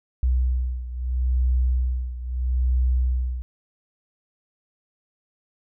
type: beating tone pair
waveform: sine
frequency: 62.5 / 63.27 Hz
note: B1 / B1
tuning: +21 / +43 cents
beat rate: 0.77 Hz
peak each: -21 / -25 dBFS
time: 0.23-3.42 s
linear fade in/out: 0 ms
effects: none